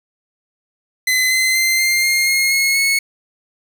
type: tone with pitch steps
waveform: sawtooth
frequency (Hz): 2033 / 2055 / 2078 / 2101 / 2124 / 2148 / 2171 / 2195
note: B6 / C7 / C7 / C7 / C7 / C7 / C#7 / C#7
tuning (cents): +50 / -32 / -12 / +7 / +25 / +45 / -37 / -18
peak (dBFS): -10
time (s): 1.07-2.99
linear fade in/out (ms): 5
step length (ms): 240
effects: none